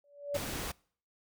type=tone with exponential growth; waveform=sine; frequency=574 Hz; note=D5; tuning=40 cents flat; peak=-27 dBFS; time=0.04-0.37 s; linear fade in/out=2 ms; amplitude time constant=71 ms
type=noise; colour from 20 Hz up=pink; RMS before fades=-38 dBFS; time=0.34-0.72 s; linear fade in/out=10 ms
effects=noise-tail reverb RT60 0.5 s tail -25 dB re dry